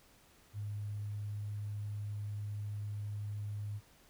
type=tone with sample-and-hold; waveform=sine; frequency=103.7 Hz; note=G#2; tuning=2 cents flat; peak=-37 dBFS; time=0.53-3.81 s; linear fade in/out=50 ms; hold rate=11025 Hz; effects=pink hiss -64 dBFS RMS until 4.09 s